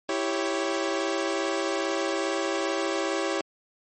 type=chord; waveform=sawtooth; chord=C# diminished; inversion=first; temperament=equal; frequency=329.6 / 392 / 554.4 Hz; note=E4 / G4 / C#5; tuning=0 / 0 / 0 cents; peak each=-26 dBFS; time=0.09-3.41 s; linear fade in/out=2 ms; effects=MP3 32 kbps